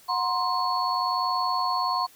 sine tone cluster, 732 / 950 / 1051 / 4394 Hz, F#5 / A#5 / C6 / C#8, -19 / +33 / +7 / -16 cents, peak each -30 / -31 / -25 / -32 dBFS, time 0.08-2.07 s, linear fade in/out 20 ms, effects white hiss -54 dBFS RMS until 2.15 s

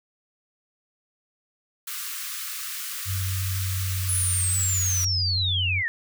white high-pass noise, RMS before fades -33 dBFS, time 1.87-5.05 s, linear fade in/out 5 ms, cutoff 1100 Hz, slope 96 dB/octave
sine tone with pitch glide, 94.6 to 91.85 Hz, F#2 to F#2, +39 to -12 cents, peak -25 dBFS, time 3.05-5.83 s, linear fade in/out 50 ms, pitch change -51 cents, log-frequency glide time 3.37-4.75 s
sine linear sweep, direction down, 10210 to 1760 Hz, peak -23 dBFS, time 4.09-5.88 s, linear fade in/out 0 ms
effects none

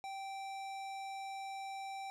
square tone with low-pass filter, 780 Hz, G5, 9 cents flat, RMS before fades -44 dBFS, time 0.04-2.1 s, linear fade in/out 0 ms, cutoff 8500 Hz, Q 0.56, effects none

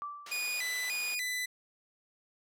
sine tone with exponential decay, 1166 Hz, D6, 13 cents flat, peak -34 dBFS, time 0.02-0.67 s, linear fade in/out 0 ms, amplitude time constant 140 ms
white band-pass noise, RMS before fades -48 dBFS, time 0.26-1.15 s, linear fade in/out 5 ms, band 430 to 4500 Hz, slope 12 dB/octave
sawtooth tone with vibrato, 2217 Hz, C#7, in tune, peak -29 dBFS, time 0.31-1.46 s, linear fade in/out 10 ms, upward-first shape square, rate 1.7 Hz, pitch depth 180 cents each way
effects none

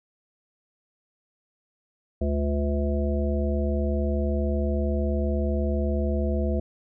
harmonic tone with a mistuned harmonic, 72.2 Hz, D2, 29 cents flat, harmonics 1 / 3 / 5 / 7 / 9, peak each -24 / -29 / -32 / -33 / -33 dBFS, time 2.21-6.6 s, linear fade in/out 5 ms, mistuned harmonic 5, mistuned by -40 cents, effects none

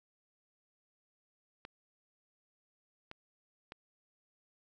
clicks, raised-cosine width 0.3 ms, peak -29 dBFS, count 3, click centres 1.651 / 3.114 / 3.721 s, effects none

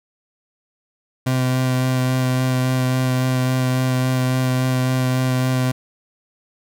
30% pulse tone with vibrato, 128.5 Hz, C3, 31 cents flat, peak -14 dBFS, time 1.26-5.72 s, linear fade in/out 10 ms, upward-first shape sine, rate 3.6 Hz, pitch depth 12 cents each way, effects none

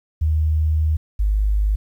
sine tone pair in turn, 77.9 / 51.39 Hz, D#2 / G#1, +3 / -18 cents, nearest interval perfect fifth, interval 721 cents, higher first, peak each -15 dBFS, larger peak neither, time 0.21-0.97 / 1.19-1.76 s, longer first, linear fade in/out 10 ms, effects 9-bit

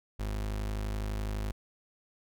35% pulse tone, 51.91 Hz, G#1, in tune, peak -30 dBFS, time 0.19-1.52 s, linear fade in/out 10 ms, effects none

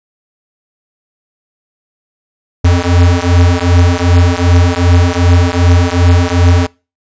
square beating tone pair, 86.3 / 88.9 Hz, F2 / F2, -20 / +31 cents, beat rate 2.6 Hz, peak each -10 dBFS, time 2.64-6.67 s, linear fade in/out 10 ms, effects noise-tail reverb RT60 0.3 s tail -24 dB re dry + resampled to 16000 Hz

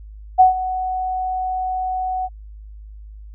sine tone with ADSR envelope, 744 Hz, F#5, 9 cents sharp, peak -5 dBFS, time 0.38-2.29 s, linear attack 23 ms, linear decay 130 ms, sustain -15 dB, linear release 41 ms, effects added 52 Hz sine -35 dBFS peak until 3.34 s

